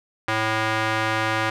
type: tone with band-pass filter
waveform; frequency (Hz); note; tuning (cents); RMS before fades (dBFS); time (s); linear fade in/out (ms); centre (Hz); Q
square; 110; A2; 0; -23; 0.28-1.5; 5; 1600; 0.99
effects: none